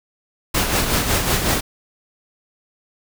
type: noise with tremolo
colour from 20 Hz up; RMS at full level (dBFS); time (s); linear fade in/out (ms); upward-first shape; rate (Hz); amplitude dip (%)
pink; -17; 0.54-1.61; 10; sine; 5.4; 50
effects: none